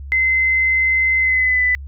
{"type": "tone with pitch glide", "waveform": "sine", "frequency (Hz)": [2060, 1995.6], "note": ["C7", "B6"], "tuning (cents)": [-28, 17], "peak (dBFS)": -13, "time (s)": [0.12, 1.75], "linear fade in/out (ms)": 0, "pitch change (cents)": -55, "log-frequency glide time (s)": [1.19, 1.64], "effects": ["added 69 Hz sine -29 dBFS peak until 1.87 s"]}